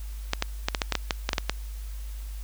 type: clicks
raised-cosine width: 0.2 ms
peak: -6 dBFS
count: 12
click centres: 0.334 / 0.424 / 0.685 / 0.748 / 0.818 / 0.923 / 0.953 / 1.108 / 1.291 / 1.332 / 1.382 / 1.496 s
effects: added 51 Hz sine -33 dBFS peak until 2.43 s + white hiss -51 dBFS RMS until 2.43 s